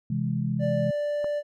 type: chord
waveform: sine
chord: C augmented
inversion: none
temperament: equal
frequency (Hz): 130.81 / 164.81 / 207.7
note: C3 / E3 / G#3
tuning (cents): 0 / 0 / 0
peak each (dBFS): -28 / -29 / -29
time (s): 0.1-0.91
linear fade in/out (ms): 5
type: tone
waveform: triangle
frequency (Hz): 587.3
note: D5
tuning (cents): 0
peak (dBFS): -23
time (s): 0.59-1.43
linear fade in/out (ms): 50
type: click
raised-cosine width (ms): 1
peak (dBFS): -23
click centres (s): 1.244
effects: none